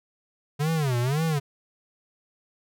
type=tone with vibrato; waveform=square; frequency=140 Hz; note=C#3; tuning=18 cents sharp; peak=-23 dBFS; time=0.59-1.4 s; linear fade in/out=20 ms; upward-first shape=sine; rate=1.9 Hz; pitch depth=270 cents each way; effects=none